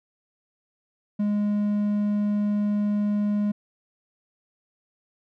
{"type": "tone", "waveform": "triangle", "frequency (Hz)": 207, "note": "G#3", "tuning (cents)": -5, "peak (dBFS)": -19, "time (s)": [1.19, 3.52], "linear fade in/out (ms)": 10, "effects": []}